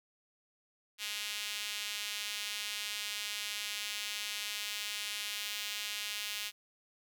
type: tone with high-pass filter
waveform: sawtooth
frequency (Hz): 207.7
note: G#3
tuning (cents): 0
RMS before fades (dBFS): -39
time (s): 0.98-6.52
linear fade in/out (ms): 50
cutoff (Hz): 2900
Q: 1.6
effects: 10-bit